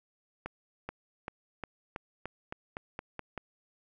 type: accelerating click train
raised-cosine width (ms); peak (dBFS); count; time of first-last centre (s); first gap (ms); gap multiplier
0.5; -22; 11; 0.46-3.377; 430; 0.91
effects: none